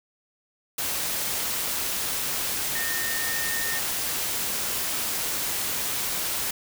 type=tone in noise; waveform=sine; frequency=1831 Hz; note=A#6; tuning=32 cents flat; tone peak=-30 dBFS; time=2.75-3.79 s; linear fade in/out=5 ms; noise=white; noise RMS=-28 dBFS; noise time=0.78-6.51 s; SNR=-5 dB; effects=none